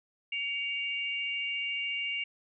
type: tone pair together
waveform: sine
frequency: 2257 / 2794 Hz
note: C#7 / F7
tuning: +31 / 0 cents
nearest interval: major third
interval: 369 cents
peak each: -34 / -33 dBFS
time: 0.32-2.24 s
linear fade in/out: 5 ms
effects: none